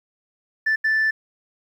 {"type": "tone bursts at uneven times", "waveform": "sine", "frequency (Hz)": 1760, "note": "A6", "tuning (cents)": 0, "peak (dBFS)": -15, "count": 2, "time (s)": [[0.66, 0.76], [0.84, 1.11]], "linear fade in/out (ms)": 10, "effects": ["tanh soft clip ceiling -15 dBFS", "9-bit"]}